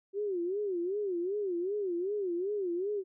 sine tone with vibrato, 378.6 Hz, F#4, 40 cents sharp, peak -30 dBFS, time 0.13-3.04 s, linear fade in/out 50 ms, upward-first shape sine, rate 2.6 Hz, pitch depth 180 cents each way, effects none

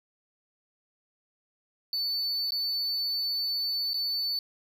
triangle tone with dropouts, 4496 Hz, C#8, 24 cents sharp, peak -26 dBFS, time 1.93-4.39 s, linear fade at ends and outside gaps 1 ms, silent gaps 2.507-2.52 / 3.934-3.942 s, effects none

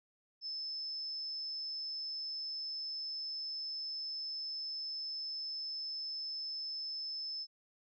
sine tone, 5250 Hz, E8, 8 cents flat, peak -38 dBFS, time 0.41-7.47 s, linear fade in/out 50 ms, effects none

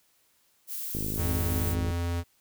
violet noise, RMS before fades -35 dBFS, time 0.67-1.76 s, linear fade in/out 50 ms
click train, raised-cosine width 3 ms, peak -21 dBFS, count 51, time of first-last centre 0.95-1.904 s, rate 52.4 Hz
square tone, 85.9 Hz, F2, 28 cents flat, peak -28 dBFS, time 1.16-2.24 s, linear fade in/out 50 ms
effects white hiss -67 dBFS RMS until 2.4 s

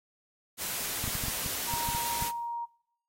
white noise, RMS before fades -34 dBFS, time 0.57-2.32 s, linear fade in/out 50 ms
clicks, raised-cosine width 5 ms, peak -25 dBFS, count 10, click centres 1.041 / 1.078 / 1.153 / 1.238 / 1.283 / 1.462 / 1.738 / 1.888 / 1.949 / 2.224 s
sine tone, 940 Hz, A#5, 14 cents sharp, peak -32 dBFS, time 1.67-2.66 s, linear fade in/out 20 ms
effects noise-tail reverb RT60 0.7 s tail -22 dB re dry + AAC 48 kbps

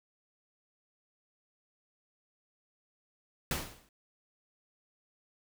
pink noise with exponential decay, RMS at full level -30 dBFS, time 3.51-3.89 s, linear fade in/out 2 ms, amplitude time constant 82 ms, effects none

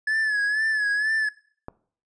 triangle tone with vibrato, 1713 Hz, A6, 47 cents flat, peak -19 dBFS, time 0.07-1.29 s, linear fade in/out 5 ms, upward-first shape sine, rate 2.1 Hz, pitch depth 63 cents each way
click, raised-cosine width 1 ms, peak -20 dBFS, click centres 1.684 s
effects noise-tail reverb RT60 0.5 s tail -20 dB re dry + resampled to 22050 Hz

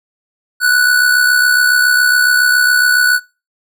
square tone with amplitude modulation, 1480 Hz, F#6, in tune, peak -7 dBFS, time 0.6-3.2 s, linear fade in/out 50 ms, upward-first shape sine, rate 67.2 Hz, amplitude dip 50%, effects noise-tail reverb RT60 0.3 s tail -23 dB re dry

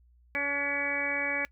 harmonic tone with a mistuned harmonic, 283.6 Hz, C#4, 40 cents sharp, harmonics 1 / 2 / 3 / 4 / 5 / 6 / 7 / 8, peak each -40 / -37 / -42 / -43 / -42 / -34 / -35 / -31 dBFS, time 0.35-1.45 s, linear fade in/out 0 ms, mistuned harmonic 5, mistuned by +25 cents, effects noise-tail reverb RT60 0.1 s tail -23 dB re dry + added 60 Hz sine -58 dBFS peak until 1.51 s

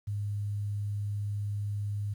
sine tone, 102.6 Hz, G#2, 21 cents flat, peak -30 dBFS, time 0.07-2.14 s, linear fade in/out 10 ms, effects 10-bit

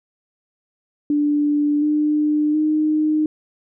sine tone with pitch steps, 293.7 / 300.4 / 307.2 Hz, D4 / D4 / D#4, 0 / +39 / -22 cents, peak -15 dBFS, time 1.1-3.26 s, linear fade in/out 2 ms, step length 720 ms, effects none

